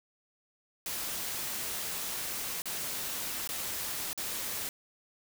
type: noise with dropouts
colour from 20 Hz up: white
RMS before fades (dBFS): -36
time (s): 0.86-4.69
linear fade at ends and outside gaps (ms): 1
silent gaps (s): 2.62-2.656 / 3.475-3.49 / 4.131-4.176
effects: none